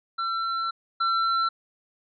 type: tone pair in turn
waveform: square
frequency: 1349 / 1349 Hz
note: E6 / E6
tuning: +40 / +40 cents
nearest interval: unison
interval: 0 cents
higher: neither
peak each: -26 / -22 dBFS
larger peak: second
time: 0.18-0.71 / 1-1.49 s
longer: first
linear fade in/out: 10 ms
effects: resampled to 11025 Hz